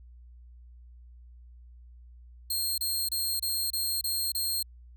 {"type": "tone bursts", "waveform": "15% pulse", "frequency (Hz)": 4222, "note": "C8", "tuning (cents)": 15, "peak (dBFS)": -21, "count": 7, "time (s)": [2.5, 4.628], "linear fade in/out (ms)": 5, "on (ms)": 280, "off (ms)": 28, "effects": ["added 60 Hz sine -48 dBFS peak until 4.96 s"]}